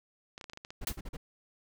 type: clicks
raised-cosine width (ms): 0.2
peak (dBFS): -27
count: 8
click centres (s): 0.379 / 0.412 / 0.442 / 0.498 / 0.534 / 0.574 / 0.649 / 0.705
type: noise bursts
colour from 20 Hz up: brown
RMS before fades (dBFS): -38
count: 5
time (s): 0.81-1.17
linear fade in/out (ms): 10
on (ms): 40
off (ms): 40
type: noise with exponential decay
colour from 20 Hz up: white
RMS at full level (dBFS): -29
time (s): 0.87-0.98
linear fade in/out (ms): 2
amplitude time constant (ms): 22
effects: none